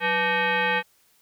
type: tone with frequency modulation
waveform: sine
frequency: 493.9 Hz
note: B4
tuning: in tune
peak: -20 dBFS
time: 0-0.83 s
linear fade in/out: 50 ms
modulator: 680 Hz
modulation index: 3.4
effects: white hiss -62 dBFS RMS until 1.21 s